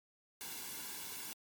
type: noise with comb filter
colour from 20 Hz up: white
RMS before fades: -45 dBFS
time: 0.41-1.33 s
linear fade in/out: 0 ms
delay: 1.6 ms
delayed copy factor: -0.65
effects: MP3 96 kbps

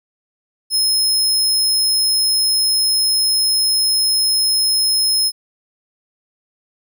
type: tone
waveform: sawtooth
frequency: 5160 Hz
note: E8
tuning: 38 cents flat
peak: -11 dBFS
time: 0.7-5.32 s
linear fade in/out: 50 ms
effects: none

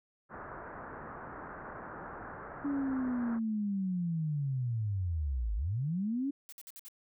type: low-pass noise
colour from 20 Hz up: white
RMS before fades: -45 dBFS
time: 0.29-3.4 s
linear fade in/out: 50 ms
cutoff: 1600 Hz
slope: 48 dB/octave
type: linear two-way sweep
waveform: sine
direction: down then up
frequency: 288.1 to 49.04 to 288.1 Hz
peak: -30 dBFS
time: 2.64-6.31 s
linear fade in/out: 10 ms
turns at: 5.55 s
type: noise bursts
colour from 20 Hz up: blue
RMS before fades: -48 dBFS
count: 5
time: 6.49-6.884 s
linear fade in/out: 0 ms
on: 34 ms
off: 56 ms
effects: none

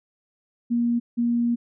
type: tone pair in turn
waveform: sine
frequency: 237 / 237 Hz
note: A#3 / A#3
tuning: +29 / +29 cents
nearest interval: unison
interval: 0 cents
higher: neither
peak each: -19 / -19 dBFS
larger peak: neither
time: 0.7-1 / 1.17-1.56 s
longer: second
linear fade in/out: 20 ms
effects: none

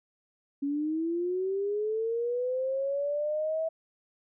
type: linear sweep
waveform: sine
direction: up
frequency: 277.2 to 651 Hz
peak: -27 dBFS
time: 0.62-3.69 s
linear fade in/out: 10 ms
effects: none

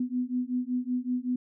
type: beating tone pair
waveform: sine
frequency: 246.9 / 252.2 Hz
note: B3 / B3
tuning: 0 / +36 cents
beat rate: 5.3 Hz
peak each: -30 dBFS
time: 0-1.36 s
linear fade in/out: 5 ms
effects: none

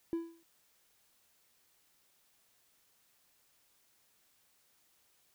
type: tone with exponential decay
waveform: triangle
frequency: 333.3 Hz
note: E4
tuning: 19 cents sharp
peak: -26 dBFS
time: 0.13-0.43 s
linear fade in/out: 0 ms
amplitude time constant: 64 ms
effects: tanh soft clip ceiling -26 dBFS + white hiss -71 dBFS RMS until 5.34 s

